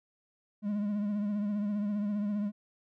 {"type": "tone with vibrato", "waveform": "triangle", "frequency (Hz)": 206.4, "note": "G#3", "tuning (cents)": -10, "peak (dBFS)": -27, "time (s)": [0.62, 2.52], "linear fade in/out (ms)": 50, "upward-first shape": "triangle", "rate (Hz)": 15, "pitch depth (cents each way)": 55, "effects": []}